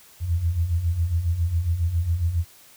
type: beating tone pair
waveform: sine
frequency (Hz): 79.6 / 86.9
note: D#2 / F2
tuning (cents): +40 / -8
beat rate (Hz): 7.3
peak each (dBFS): -27 / -21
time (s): 0.2-2.45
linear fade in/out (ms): 50
effects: white hiss -51 dBFS RMS until 2.76 s